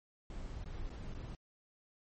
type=noise with dropouts; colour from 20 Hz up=brown; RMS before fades=-43 dBFS; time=0.3-1.35 s; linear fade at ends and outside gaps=2 ms; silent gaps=0.643-0.659 / 0.895-0.901 / 1.139-1.147 s; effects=MP3 32 kbps